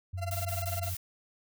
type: tone with pitch glide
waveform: sine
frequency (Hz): 92.2 to 90.83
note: F#2 to F#2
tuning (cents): -6 to -32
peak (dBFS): -33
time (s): 0.13-0.95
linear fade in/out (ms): 10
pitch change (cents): -26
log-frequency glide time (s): 0.48-0.83
type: tone with tremolo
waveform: 40% pulse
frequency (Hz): 685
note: F5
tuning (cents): -34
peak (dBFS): -32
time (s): 0.17-0.92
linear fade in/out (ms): 50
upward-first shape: sine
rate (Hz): 20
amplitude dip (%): 95
type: noise bursts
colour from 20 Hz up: blue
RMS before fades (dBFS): -39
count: 4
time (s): 0.31-0.969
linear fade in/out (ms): 2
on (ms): 140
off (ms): 33
effects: none